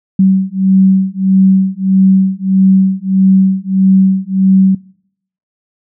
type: beating tone pair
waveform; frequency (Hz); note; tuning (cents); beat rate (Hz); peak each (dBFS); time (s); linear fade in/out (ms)
sine; 190 / 191.6; F#3 / G3; +46 / -39; 1.6; -10; 0.19-4.75; 5
effects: noise-tail reverb RT60 0.7 s tail -23 dB re dry